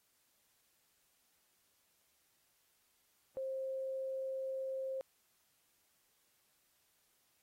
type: tone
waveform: sine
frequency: 530 Hz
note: C5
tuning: 22 cents sharp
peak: -37 dBFS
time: 3.37-5.01 s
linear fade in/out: 0 ms
effects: white hiss -75 dBFS RMS until 7.42 s + AAC 48 kbps